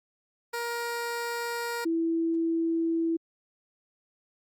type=tone pair in turn; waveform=15% pulse / sine; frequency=471.4 / 329.9 Hz; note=A#4 / E4; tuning=+19 / +1 cents; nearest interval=tritone; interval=618 cents; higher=first; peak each=-24 dBFS; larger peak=neither; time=0.53-1.85 / 1.85-3.17 s; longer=neither; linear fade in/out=10 ms; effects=Opus 48 kbps